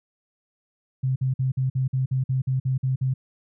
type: tone bursts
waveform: sine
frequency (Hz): 130.81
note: C3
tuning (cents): 0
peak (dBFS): -20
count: 12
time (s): 1.03-3.14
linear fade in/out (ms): 10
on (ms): 130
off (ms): 50
effects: none